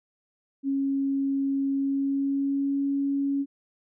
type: tone with pitch glide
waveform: sine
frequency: 274.3 to 278.5 Hz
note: C#4 to C#4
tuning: -18 to +8 cents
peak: -23 dBFS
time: 0.63-3.46 s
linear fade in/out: 50 ms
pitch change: +26 cents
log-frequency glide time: 1.72-2.84 s
effects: none